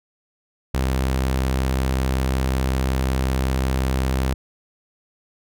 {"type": "tone", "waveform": "sawtooth", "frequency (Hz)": 65.41, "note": "C2", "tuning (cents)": 0, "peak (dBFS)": -15, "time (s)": [0.74, 4.34], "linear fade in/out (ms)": 5, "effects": []}